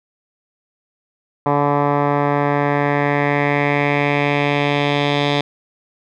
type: tone with low-pass filter sweep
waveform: 10% pulse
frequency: 144.2 Hz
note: D3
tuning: 31 cents flat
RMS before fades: -17 dBFS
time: 1.46-5.41 s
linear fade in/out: 2 ms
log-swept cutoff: 1100 to 3600 Hz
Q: 2.7
effects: none